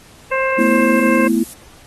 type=harmonic tone; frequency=529 Hz; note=C5; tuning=19 cents sharp; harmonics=1 / 2 / 3 / 4 / 5; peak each=-18 / -21 / -23 / -24 / -25 dBFS; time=0.31-1.28 s; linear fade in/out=10 ms
type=chord; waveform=sine; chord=A suspended second; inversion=none; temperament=just; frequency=220 / 247.5 / 330 Hz; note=A3 / B3 / E4; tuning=0 / +4 / +2 cents; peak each=-17 dBFS; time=0.58-1.44 s; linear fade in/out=10 ms
type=noise; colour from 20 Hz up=violet; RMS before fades=-30 dBFS; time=0.59-1.54 s; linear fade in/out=10 ms
effects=pink hiss -45 dBFS RMS until 1.86 s + AAC 32 kbps